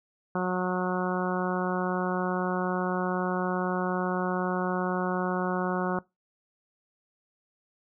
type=harmonic tone; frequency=182.4 Hz; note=F#3; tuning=24 cents flat; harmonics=1 / 2 / 3 / 4 / 5 / 6 / 7 / 8; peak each=-29 / -32 / -34 / -35 / -36 / -37 / -37 / -38 dBFS; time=0.35-5.99 s; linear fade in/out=2 ms; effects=noise-tail reverb RT60 0.2 s tail -22 dB re dry